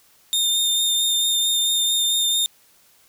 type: tone with vibrato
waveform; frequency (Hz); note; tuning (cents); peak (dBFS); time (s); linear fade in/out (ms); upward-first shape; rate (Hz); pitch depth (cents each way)
sawtooth; 3637; A#7; -43; -15; 0.33-2.46; 0; sine; 4.5; 14
effects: white hiss -56 dBFS RMS until 3.08 s